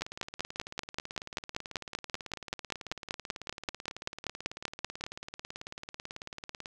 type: two click trains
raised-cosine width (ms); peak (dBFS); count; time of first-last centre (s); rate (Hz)
0.2; -14 / -23; 27 / 122; 0.02-5.039 / 0.01-6.658; 5.18 / 18.2
effects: none